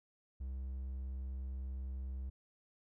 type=tone; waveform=triangle; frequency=65.41 Hz; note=C2; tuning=in tune; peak=-37 dBFS; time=0.4-2.3 s; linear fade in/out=10 ms; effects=none